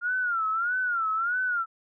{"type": "tone with vibrato", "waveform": "sine", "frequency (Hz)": 1396.9, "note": "F6", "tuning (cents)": 0, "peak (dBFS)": -24, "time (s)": [0.01, 1.66], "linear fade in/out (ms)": 50, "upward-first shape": "sine", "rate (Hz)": 1.6, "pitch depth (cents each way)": 140, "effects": []}